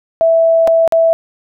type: tone with dropouts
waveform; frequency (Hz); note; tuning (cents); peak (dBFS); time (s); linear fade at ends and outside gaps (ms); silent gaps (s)
sine; 658; E5; -3; -7; 0.21-1.13; 0; 0.674-0.678 / 0.877-0.923
effects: none